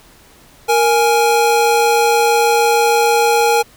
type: tone pair together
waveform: square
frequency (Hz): 466.6 / 830.6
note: A#4 / G#5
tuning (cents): +2 / 0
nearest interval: minor seventh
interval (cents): 998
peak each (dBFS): -14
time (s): 0.68-3.63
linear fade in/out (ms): 20
effects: pink hiss -46 dBFS RMS until 3.76 s